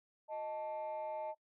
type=tone pair together; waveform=sine; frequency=622.3 / 880.1 Hz; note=D#5 / A5; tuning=0 / 0 cents; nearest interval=tritone; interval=600 cents; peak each=-39 / -40 dBFS; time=0.28-1.35 s; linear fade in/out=50 ms; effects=noise-tail reverb RT60 0.1 s tail -22 dB re dry + tanh soft clip ceiling -35 dBFS